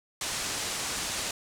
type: low-pass noise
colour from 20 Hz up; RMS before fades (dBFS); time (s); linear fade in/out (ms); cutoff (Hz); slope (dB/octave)
white; -33; 0.21-1.31; 2; 8700; 24
effects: none